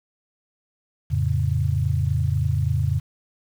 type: chord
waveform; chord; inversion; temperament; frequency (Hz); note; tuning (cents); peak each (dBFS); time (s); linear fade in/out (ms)
sine; F augmented; none; equal with one note detuned; 86.45 / 110 / 138.59; F2 / A2 / C#3; -17 / 0 / 0; -23 / -24 / -23; 1.1-3; 20
effects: 8-bit